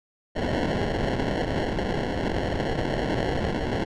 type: noise with sample-and-hold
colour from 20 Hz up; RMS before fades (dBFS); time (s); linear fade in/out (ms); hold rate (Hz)
blue; -26; 0.35-3.85; 20; 1225
effects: low-pass 4000 Hz 12 dB/octave